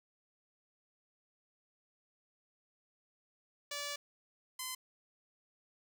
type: tone pair in turn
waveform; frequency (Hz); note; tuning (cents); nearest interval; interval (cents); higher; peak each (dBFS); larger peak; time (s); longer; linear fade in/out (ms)
5% pulse; 578 / 1026.9; D5 / C6; -28 / -33; minor seventh; 995; second; -27; neither; 3.71-3.96 / 4.59-4.75; first; 5
effects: none